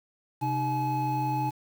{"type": "tone cluster", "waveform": "triangle", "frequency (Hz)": [131.7, 307.6, 851], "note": ["C3", "D#4", "G#5"], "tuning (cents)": [12, -20, 42], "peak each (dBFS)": [-28, -32, -26], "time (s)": [0.41, 1.51], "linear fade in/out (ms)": 20, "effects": ["8-bit"]}